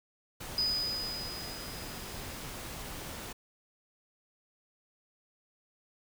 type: noise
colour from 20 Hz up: pink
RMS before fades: -42 dBFS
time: 0.4-3.33 s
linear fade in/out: 10 ms
type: tone with exponential decay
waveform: sine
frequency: 4978 Hz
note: D#8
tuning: in tune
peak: -26 dBFS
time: 0.58-2.7 s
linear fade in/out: 2 ms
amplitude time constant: 460 ms
effects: none